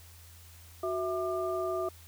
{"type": "tone cluster", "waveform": "sine", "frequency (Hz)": [369.2, 657, 1197], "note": ["F#4", "E5", "D6"], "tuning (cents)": [-4, -6, 33], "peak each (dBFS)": [-33, -33, -37], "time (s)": [0.83, 1.89], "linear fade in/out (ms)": 5, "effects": ["added 84 Hz sine -52 dBFS peak until 2.07 s", "white hiss -56 dBFS RMS until 2.07 s"]}